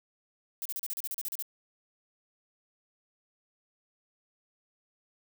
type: noise bursts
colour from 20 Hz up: violet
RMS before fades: -35 dBFS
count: 12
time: 0.62-1.424 s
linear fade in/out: 0 ms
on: 34 ms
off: 36 ms
effects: none